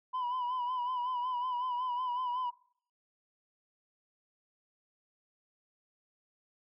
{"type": "tone with vibrato", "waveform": "sine", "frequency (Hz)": 994, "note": "B5", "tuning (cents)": 11, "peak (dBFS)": -29, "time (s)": [0.13, 2.51], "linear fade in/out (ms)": 20, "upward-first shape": "sine", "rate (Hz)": 5.4, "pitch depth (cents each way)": 55, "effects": ["noise-tail reverb RT60 0.6 s tail -26 dB re dry", "tanh soft clip ceiling -30 dBFS"]}